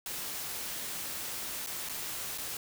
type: noise with dropouts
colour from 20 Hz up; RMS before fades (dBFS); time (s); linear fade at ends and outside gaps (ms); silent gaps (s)
white; -38; 0.06-2.57; 1; 1.663-1.671 / 1.889-1.895 / 2.377-2.382
effects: none